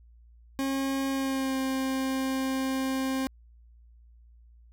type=tone with pitch glide; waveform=40% pulse; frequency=270.7 to 264.8 Hz; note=C#4 to C4; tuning=-41 to +21 cents; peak=-26 dBFS; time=0.59-3.27 s; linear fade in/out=0 ms; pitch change=-38 cents; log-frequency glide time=1.1-1.58 s; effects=added 58 Hz sine -52 dBFS peak until 4.72 s